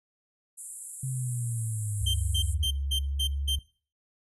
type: band-pass noise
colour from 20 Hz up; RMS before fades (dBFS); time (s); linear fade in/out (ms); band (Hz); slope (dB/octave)
white; -42; 0.57-2.55; 20; 7500 to 11000; 96
type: exponential sweep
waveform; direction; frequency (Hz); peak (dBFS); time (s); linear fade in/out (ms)
sine; down; 133.4 to 83.6; -29; 1.03-2.66; 5
type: tone with pitch glide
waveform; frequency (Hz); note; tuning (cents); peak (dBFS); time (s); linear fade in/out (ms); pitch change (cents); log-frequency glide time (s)
sine; 69.3 to 69.9; C#2 to C#2; 0 to +15; -28; 2.01-3.59; 5; +15; 3.05-3.34
type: tone bursts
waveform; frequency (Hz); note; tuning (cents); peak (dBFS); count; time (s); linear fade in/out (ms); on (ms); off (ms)
45% pulse; 3139; G7; +2; -26; 6; 2.06-3.558; 10; 83; 200
effects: noise-tail reverb RT60 0.4 s tail -20 dB re dry + resampled to 32000 Hz